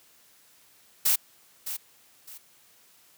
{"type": "noise with echo", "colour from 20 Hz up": "blue", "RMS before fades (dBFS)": -22, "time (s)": [1.05, 1.16], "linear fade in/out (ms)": 10, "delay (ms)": 610, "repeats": 2, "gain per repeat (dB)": -11, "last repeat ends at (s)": 2.38, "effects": ["white hiss -59 dBFS RMS until 3.17 s", "high-pass 80 Hz 12 dB/octave"]}